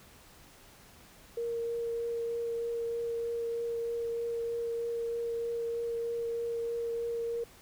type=tone with vibrato; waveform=sine; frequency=466.2 Hz; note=A#4; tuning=in tune; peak=-31 dBFS; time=1.37-7.44 s; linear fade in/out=5 ms; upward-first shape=triangle; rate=3.2 Hz; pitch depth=10 cents each way; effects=pink hiss -56 dBFS RMS until 7.61 s